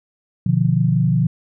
sine chord, B diminished, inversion none, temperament equal with one note detuned, 123.47 / 149.4 / 174.61 Hz, B2 / D3 / F3, 0 / +30 / 0 cents, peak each -18 dBFS, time 0.46-1.27 s, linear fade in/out 5 ms, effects none

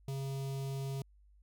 square tone with notch filter, 136.1 Hz, C#3, 31 cents flat, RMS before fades -38 dBFS, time 0.08-1.02 s, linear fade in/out 2 ms, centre 1600 Hz, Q 0.76, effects added 50 Hz sine -60 dBFS peak until 1.42 s

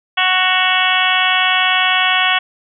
harmonic tone with a mistuned harmonic, 370 Hz, F#4, in tune, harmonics 2 / 3 / 4 / 5 / 6 / 7 / 8 / 9, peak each -20 / -20 / -20 / -20 / -20 / -20 / -20 / -20 dBFS, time 0.17-2.39 s, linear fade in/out 10 ms, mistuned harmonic 7, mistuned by +50 cents, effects none

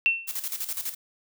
sine tone with exponential decay, 2700 Hz, E7, 41 cents sharp, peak -15 dBFS, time 0.06-0.35 s, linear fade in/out 0 ms, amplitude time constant 62 ms
blue noise with tremolo, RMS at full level -30 dBFS, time 0.27-0.95 s, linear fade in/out 20 ms, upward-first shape square, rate 12 Hz, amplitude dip 70%
effects none

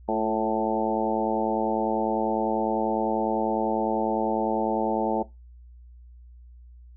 harmonic tone with a mistuned harmonic, 110 Hz, A2, in tune, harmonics 2 / 3 / 4 / 5 / 6 / 7 / 8, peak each -30 / -30 / -30 / -30 / -30 / -30 / -30 dBFS, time 0.08-5.23 s, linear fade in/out 10 ms, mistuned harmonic 3, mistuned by +34 cents, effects noise-tail reverb RT60 0.2 s tail -19 dB re dry + added 60 Hz sine -45 dBFS peak until 6.96 s

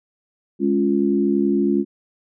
sine chord, Db major, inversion second, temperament equal, 207.7 / 277.2 / 349.2 Hz, Ab3 / Db4 / F4, 0 / 0 / 0 cents, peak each -20 dBFS, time 0.59-1.85 s, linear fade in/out 50 ms, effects none

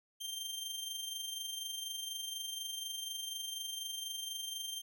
sawtooth tone with amplitude modulation, 3160 Hz, G7, 13 cents sharp, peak -34 dBFS, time 0.2-4.82 s, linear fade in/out 20 ms, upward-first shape sine, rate 24.1 Hz, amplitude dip 50%, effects none

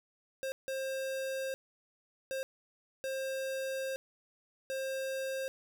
square tone bursts at uneven times, 532 Hz, C5, 29 cents sharp, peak -35 dBFS, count 5, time 0.43-0.52 / 0.68-1.54 / 2.31-2.43 / 3.04-3.96 / 4.7-5.48 s, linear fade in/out 0 ms, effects none

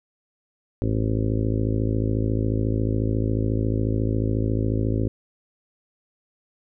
harmonic tone, 54.1 Hz, A1, 29 cents flat, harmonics 1 / 2 / 3 / 4 / 5 / 6 / 7 / 8 / 9 / 10, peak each -28 / -23 / -36 / -31 / -28 / -33 / -31 / -40 / -36 / -38 dBFS, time 0.82-5.08 s, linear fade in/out 0 ms, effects none

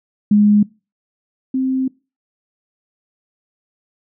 sine tone pair in turn, 207.7 / 261.7 Hz, G#3 / C4, 0 / 0 cents, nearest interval major third, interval 400 cents, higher second, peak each -8 / -15 dBFS, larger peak first, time 0.31-0.63 / 1.54-1.88 s, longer second, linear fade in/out 5 ms, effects noise-tail reverb RT60 0.3 s tail -23 dB re dry

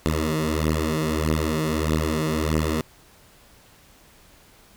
10% pulse beating tone pair, 77.4 / 79 Hz, D#2 / D#2, -9 / +27 cents, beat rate 1.6 Hz, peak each -16 / -16 dBFS, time 0.06-2.81 s, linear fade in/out 0 ms, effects pink hiss -53 dBFS RMS until 4.76 s

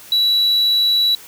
sine tone, 3926 Hz, B7, 11 cents flat, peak -10 dBFS, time 0.12-1.15 s, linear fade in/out 2 ms, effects tanh soft clip ceiling -11 dBFS + white hiss -40 dBFS RMS until 1.27 s

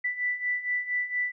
sine beating tone pair, 1975.5 / 1979.8 Hz, B6 / B6, 0 / +4 cents, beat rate 4.3 Hz, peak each -32 / -28 dBFS, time 0.04-1.32 s, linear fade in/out 10 ms, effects none

